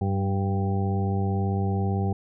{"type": "harmonic tone with a mistuned harmonic", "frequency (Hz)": 98, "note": "G2", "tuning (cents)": 0, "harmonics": [1, 2, 3, 4, 5, 7, 8], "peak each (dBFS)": [-24, -28, -40, -33, -40, -42, -34], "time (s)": [0.01, 2.13], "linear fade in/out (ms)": 5, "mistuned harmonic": 2, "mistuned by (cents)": -23, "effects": []}